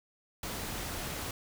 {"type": "noise", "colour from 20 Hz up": "pink", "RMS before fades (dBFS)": -38, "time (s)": [0.43, 1.31], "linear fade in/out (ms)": 2, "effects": []}